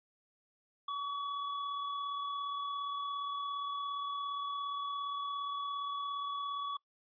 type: tone with amplitude modulation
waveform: square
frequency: 1133 Hz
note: C#6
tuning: 37 cents sharp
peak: -35 dBFS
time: 0.88-6.77 s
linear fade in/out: 5 ms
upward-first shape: sine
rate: 37.3 Hz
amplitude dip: 25%
effects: noise-tail reverb RT60 0.1 s tail -23 dB re dry + resampled to 11025 Hz